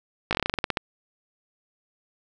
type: slowing click train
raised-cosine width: 0.3 ms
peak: -7 dBFS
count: 13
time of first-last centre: 0.31-0.772 s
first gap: 18 ms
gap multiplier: 1.13
effects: none